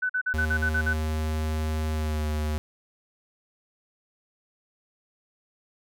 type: tone bursts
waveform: sine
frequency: 1500 Hz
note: F#6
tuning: 23 cents sharp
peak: -23 dBFS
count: 8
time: 0.02-0.935 s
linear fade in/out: 10 ms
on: 75 ms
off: 45 ms
type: tone with pitch glide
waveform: square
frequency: 78 to 76.17 Hz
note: D#2 to D#2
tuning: +5 to -36 cents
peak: -26 dBFS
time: 0.34-2.58 s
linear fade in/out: 0 ms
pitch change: -41 cents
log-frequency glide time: 1.92-2.25 s
effects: none